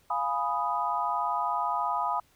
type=chord; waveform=sine; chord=F half-diminished seventh; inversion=none; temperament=equal; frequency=698.5 / 830.6 / 987.8 / 1244.5 Hz; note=F5 / Ab5 / Cb6 / Eb6; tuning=0 / 0 / 0 / 0 cents; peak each=-34 / -32 / -30 / -31 dBFS; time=0.1-2.2 s; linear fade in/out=5 ms; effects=pink hiss -64 dBFS RMS until 2.35 s